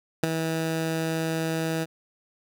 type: tone with ADSR envelope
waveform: 15% pulse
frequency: 161.9 Hz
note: E3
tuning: 31 cents flat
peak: -11 dBFS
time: 0.23-1.86 s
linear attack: 7 ms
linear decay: 13 ms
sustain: -8 dB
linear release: 34 ms
effects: none